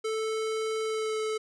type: tone with pitch glide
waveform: square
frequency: 439.6 to 434.8 Hz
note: A4 to A4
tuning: -2 to -21 cents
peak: -29 dBFS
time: 0.04-1.38 s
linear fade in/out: 10 ms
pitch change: -19 cents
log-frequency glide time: 0.82-1.18 s
effects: resampled to 22050 Hz